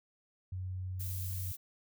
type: tone with pitch glide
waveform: sine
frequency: 92.5 to 93.09 Hz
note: F#2 to F#2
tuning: 0 to +11 cents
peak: -36 dBFS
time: 0.52-1.52 s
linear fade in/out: 5 ms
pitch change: +11 cents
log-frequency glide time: 1.3-1.38 s
type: noise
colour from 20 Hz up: violet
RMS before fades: -43 dBFS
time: 0.99-1.57 s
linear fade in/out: 20 ms
effects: none